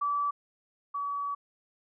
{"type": "tone pair in turn", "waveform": "sine", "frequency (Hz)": [1154, 1138.8], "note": ["D6", "C#6"], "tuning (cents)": [-31, 46], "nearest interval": "unison", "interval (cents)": 23, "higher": "first", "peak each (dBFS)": [-26, -30], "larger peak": "first", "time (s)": [[0.01, 0.31], [0.94, 1.35]], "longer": "second", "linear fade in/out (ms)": 10, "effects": []}